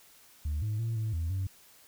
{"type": "tone with pitch steps", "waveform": "sine", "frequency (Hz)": [74.8, 107, 114.2, 109.7, 82.2, 95.3], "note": ["D2", "A2", "A#2", "A2", "E2", "G2"], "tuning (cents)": [32, -48, -35, -5, -4, -48], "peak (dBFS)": -27, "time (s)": [0.45, 1.47], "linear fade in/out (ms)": 5, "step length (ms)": 170, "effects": ["tanh soft clip ceiling -27 dBFS", "white hiss -58 dBFS RMS until 1.87 s"]}